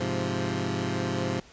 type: chord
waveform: 15% pulse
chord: F minor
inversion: first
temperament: equal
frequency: 103.83 / 130.81 / 174.61 Hz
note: Ab2 / C3 / F3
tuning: 0 / 0 / 0 cents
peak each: -25 dBFS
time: 0-1.4 s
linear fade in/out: 5 ms
effects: pink hiss -53 dBFS RMS until 1.52 s + resampled to 16000 Hz